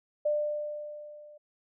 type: tone with level ramp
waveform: sine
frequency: 596 Hz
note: D5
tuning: 25 cents sharp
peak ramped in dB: -23 to -49 dBFS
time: 0.25-1.38 s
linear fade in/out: 10 ms
effects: none